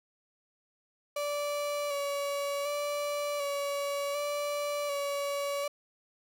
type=tone with vibrato; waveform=35% pulse; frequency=574 Hz; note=D5; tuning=40 cents flat; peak=-29 dBFS; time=1.16-5.68 s; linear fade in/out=5 ms; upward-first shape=square; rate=0.67 Hz; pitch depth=23 cents each way; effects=none